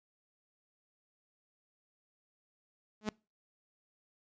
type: tone with exponential growth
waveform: sawtooth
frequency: 213.6 Hz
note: G#3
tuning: 49 cents sharp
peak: -25 dBFS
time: 3.01-3.09 s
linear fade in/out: 0 ms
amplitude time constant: 17 ms
effects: noise-tail reverb RT60 0.3 s tail -26 dB re dry + resampled to 16000 Hz